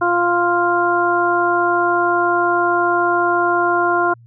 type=harmonic tone; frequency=349.2 Hz; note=F4; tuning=in tune; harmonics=1 / 2 / 3 / 4; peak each=-19 / -19 / -19 / -19 dBFS; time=0.01-4.14 s; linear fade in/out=10 ms; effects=added 117 Hz sine -42 dBFS peak until 4.26 s